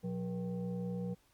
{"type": "tone with frequency modulation", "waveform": "sine", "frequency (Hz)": 180, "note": "F#3", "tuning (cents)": -47, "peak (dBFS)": -35, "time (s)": [0.03, 1.15], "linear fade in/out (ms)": 20, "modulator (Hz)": 300, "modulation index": 0.84, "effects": ["pink hiss -70 dBFS RMS until 1.33 s", "Opus 48 kbps"]}